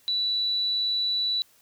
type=tone; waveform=sine; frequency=3951 Hz; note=B7; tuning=in tune; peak=-23 dBFS; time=0.08-1.42 s; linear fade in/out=0 ms; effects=white hiss -60 dBFS RMS until 1.61 s